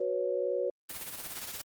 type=chord; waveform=sine; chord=F# suspended fourth; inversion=none; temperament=just; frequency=370 / 493.3 / 555 Hz; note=F#4 / B4 / C#5; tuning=0 / -2 / +2 cents; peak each=-34 / -32 / -32 dBFS; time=0-0.7 s; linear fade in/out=5 ms
type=noise with tremolo; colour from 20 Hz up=white; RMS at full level=-38 dBFS; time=0.89-1.62 s; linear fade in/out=10 ms; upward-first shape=sine; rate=17 Hz; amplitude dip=55%
effects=Opus 24 kbps